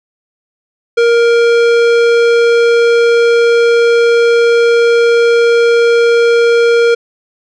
sine tone with tanh clipping, 468.5 Hz, A#4, 9 cents sharp, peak -8 dBFS, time 0.97-6.95 s, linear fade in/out 10 ms, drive 17 dB, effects none

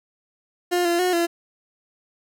30% pulse tone with pitch steps, 354.1 / 343.5 / 363.4 / 340.6 Hz, F4 / F4 / F#4 / F4, +24 / -29 / -31 / -43 cents, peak -16 dBFS, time 0.71-1.27 s, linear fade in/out 20 ms, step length 140 ms, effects none

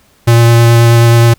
square tone with vibrato, 117 Hz, A#2, 7 cents sharp, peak -4 dBFS, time 0.27-1.34 s, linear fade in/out 10 ms, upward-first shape sine, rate 9.4 Hz, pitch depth 10 cents each way, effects pink hiss -49 dBFS RMS until 1.38 s

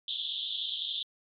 white band-pass noise, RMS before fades -35 dBFS, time 0.08-1.03 s, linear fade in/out 2 ms, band 3200 to 3700 Hz, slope 96 dB/octave, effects MP3 64 kbps

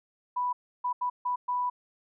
sine tone bursts at uneven times, 987.8 Hz, B5, in tune, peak -26 dBFS, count 5, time 0.36-0.53 / 0.84-0.93 / 1.01-1.1 / 1.25-1.36 / 1.48-1.7 s, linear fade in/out 10 ms, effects none

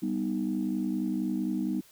sine chord, G augmented, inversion none, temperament equal, 196 / 246.9 / 311.1 Hz, G3 / B3 / D#4, 0 / 0 / 0 cents, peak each -31 dBFS, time 0.02-1.81 s, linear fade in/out 10 ms, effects tanh soft clip ceiling -19 dBFS + white hiss -58 dBFS RMS until 1.91 s

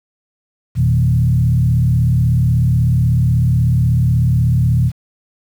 sine tone with frequency modulation, 121.6 Hz, B2, 26 cents flat, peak -10 dBFS, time 0.75-4.92 s, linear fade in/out 50 ms, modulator 36.3 Hz, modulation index 1, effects 7-bit

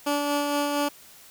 15% pulse tone with tremolo, 289.3 Hz, D4, 26 cents flat, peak -16 dBFS, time 0.06-0.89 s, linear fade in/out 10 ms, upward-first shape sine, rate 4.3 Hz, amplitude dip 30%, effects white hiss -50 dBFS RMS until 1.3 s

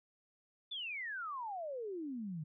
sine exponential sweep, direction down, 3566 to 146.83 Hz, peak -39 dBFS, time 0.71-2.44 s, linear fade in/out 10 ms, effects none

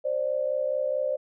sine tone pair together, 528 / 592.6 Hz, C5 / D5, +16 / +15 cents, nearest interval major second, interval 199 cents, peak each -27 dBFS, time 0.04-1.17 s, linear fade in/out 20 ms, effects none

